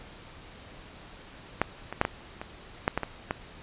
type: clicks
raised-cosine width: 0.5 ms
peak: -7 / -19 / -6 / -11 / -21 / -7 / -11 / -15 / -12 dBFS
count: 9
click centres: 1.616 / 1.926 / 2.014 / 2.051 / 2.415 / 2.879 / 2.976 / 3.033 / 3.309 s
effects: pink hiss -48 dBFS RMS until 3.62 s + resampled to 8000 Hz